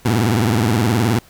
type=tone with vibrato; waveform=20% pulse; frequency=112.2 Hz; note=A2; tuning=34 cents sharp; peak=-9 dBFS; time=0.05-1.19 s; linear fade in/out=5 ms; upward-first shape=sine; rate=19 Hz; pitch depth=210 cents each way; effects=pink hiss -48 dBFS RMS until 1.29 s